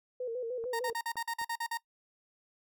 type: tone with vibrato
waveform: sine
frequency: 480 Hz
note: B4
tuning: 49 cents flat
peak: -33 dBFS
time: 0.2-0.93 s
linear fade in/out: 5 ms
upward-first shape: square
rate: 6.6 Hz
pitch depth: 78 cents each way
type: click train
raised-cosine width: 1 ms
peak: -36 dBFS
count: 4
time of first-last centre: 0.64-1.415 s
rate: 3.87 Hz
type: tone bursts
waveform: 30% pulse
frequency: 927 Hz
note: A#5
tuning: 10 cents flat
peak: -30 dBFS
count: 10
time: 0.73-1.774 s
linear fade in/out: 5 ms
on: 63 ms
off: 46 ms
effects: noise-tail reverb RT60 0.1 s tail -21 dB re dry